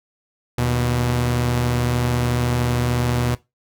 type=tone pair together; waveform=sawtooth; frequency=77.78 / 121.94 Hz; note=D#2 / B2; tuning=0 / -22 cents; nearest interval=minor sixth; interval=778 cents; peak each=-22 / -15 dBFS; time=0.58-3.35 s; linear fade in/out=5 ms; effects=noise-tail reverb RT60 0.2 s tail -18 dB re dry